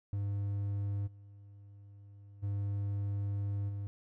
triangle tone with level steps, 100.7 Hz, G2, 47 cents sharp, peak -30 / -49 / -30 / -34 dBFS, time 0.13-3.87 s, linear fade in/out 0 ms, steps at 1.06 / 2.42 / 3.68 s, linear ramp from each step 20 ms, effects none

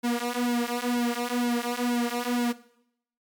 sawtooth tone with flanger, 241.3 Hz, B3, 40 cents flat, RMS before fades -27 dBFS, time 0.03-2.53 s, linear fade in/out 20 ms, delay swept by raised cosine 1.6 to 4.8 ms, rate 2.1 Hz, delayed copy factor -1, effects noise-tail reverb RT60 0.7 s tail -17 dB re dry + MP3 96 kbps

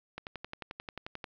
click train, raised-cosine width 0.3 ms, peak -23 dBFS, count 13, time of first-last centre 0.18-1.242 s, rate 11.3 Hz, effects low-pass 5000 Hz 12 dB/octave + 10-bit

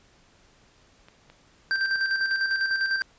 clicks, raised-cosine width 0.3 ms, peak -32 dBFS, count 7, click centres 1.085 / 1.3 / 1.756 / 1.851 / 1.957 / 2.316 / 2.522 s
square tone with tremolo, 1568 Hz, G6, in tune, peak -22 dBFS, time 1.71-3.02 s, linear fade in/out 0 ms, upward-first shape square, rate 10 Hz, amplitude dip 45%
effects pink hiss -59 dBFS RMS until 3.18 s + resampled to 16000 Hz

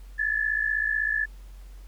sine tone pair together, 1704 / 1760 Hz, G#6 / A6, +44 / 0 cents, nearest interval minor second, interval 56 cents, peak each -26 dBFS, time 0.18-1.26 s, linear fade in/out 20 ms, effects added 46 Hz sine -41 dBFS peak until 1.87 s + pink hiss -59 dBFS RMS until 1.87 s

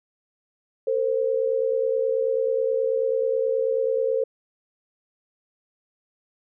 sine tone pair together, 454 / 523.3 Hz, A#4 / C5, -46 / 0 cents, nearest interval major second, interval 246 cents, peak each -23 dBFS, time 0.87-4.24 s, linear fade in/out 5 ms, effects none

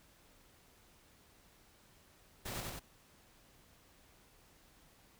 pink noise with echo, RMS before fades -42 dBFS, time 2.45-2.61 s, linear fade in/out 10 ms, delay 93 ms, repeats 2, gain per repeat -2 dB, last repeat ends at 2.796 s, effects pink hiss -65 dBFS RMS until 5.19 s

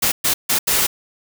white noise bursts at uneven times, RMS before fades -17 dBFS, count 4, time 0.02-0.12 / 0.24-0.34 / 0.49-0.59 / 0.67-0.87 s, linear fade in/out 10 ms, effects none

